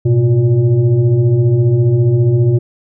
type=tone with frequency modulation; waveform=sine; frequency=123.9 Hz; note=B2; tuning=6 cents sharp; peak=-8 dBFS; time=0.05-2.59 s; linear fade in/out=10 ms; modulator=233 Hz; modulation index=0.82; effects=none